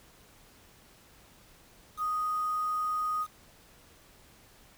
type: tone with quantisation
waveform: sine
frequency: 1244.5 Hz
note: D#6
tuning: in tune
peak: -28 dBFS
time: 1.97-3.27 s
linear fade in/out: 50 ms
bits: 8
effects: pink hiss -58 dBFS RMS until 4.77 s

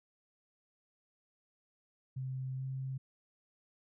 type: tone with pitch glide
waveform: sine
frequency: 130.81 to 132.56 Hz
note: C3 to C3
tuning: 0 to +23 cents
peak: -36 dBFS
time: 2.16-2.98 s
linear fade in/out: 10 ms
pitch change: +23 cents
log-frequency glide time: 2.56-2.63 s
effects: none

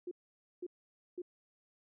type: tone bursts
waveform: sine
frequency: 356.3 Hz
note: F4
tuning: 35 cents sharp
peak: -38 dBFS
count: 3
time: 0.07-1.219 s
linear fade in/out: 5 ms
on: 43 ms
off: 510 ms
effects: none

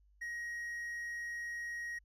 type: tone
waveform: triangle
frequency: 1888 Hz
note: A#6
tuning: 22 cents sharp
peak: -37 dBFS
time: 0.21-1.99 s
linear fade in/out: 10 ms
effects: added 50 Hz sine -64 dBFS peak until 2.04 s

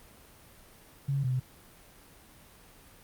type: tone pair in turn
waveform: sine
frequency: 138.59 / 128.14 Hz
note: C#3 / C3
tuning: 0 / -36 cents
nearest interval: minor second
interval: 136 cents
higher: first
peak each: -26 / -26 dBFS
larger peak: neither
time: 1.08-1.24 / 1.24-1.4 s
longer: neither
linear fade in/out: 10 ms
effects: pink hiss -55 dBFS RMS until 3.03 s + Opus 32 kbps

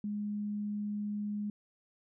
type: tone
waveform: sine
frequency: 207.5 Hz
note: G#3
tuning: 1 cent flat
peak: -33 dBFS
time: 0.04-1.5 s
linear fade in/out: 2 ms
effects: none

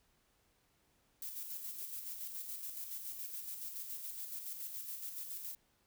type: noise with tremolo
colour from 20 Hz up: violet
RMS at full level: -43 dBFS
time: 1.22-5.55 s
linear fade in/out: 2 ms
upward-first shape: square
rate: 7.1 Hz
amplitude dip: 40%
effects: pink hiss -74 dBFS RMS until 5.86 s

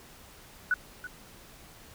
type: tone with echo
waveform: sine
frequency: 1480 Hz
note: F#6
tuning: in tune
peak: -22 dBFS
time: 0.71-0.74 s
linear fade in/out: 2 ms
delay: 330 ms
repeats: 1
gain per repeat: -14 dB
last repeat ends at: 1.07 s
effects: pink hiss -52 dBFS RMS until 1.94 s

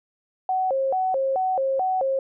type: tone with vibrato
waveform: sine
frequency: 634 Hz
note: D#5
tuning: 32 cents sharp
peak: -20 dBFS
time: 0.49-2.19 s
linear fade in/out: 2 ms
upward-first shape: square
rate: 2.3 Hz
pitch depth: 290 cents each way
effects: none

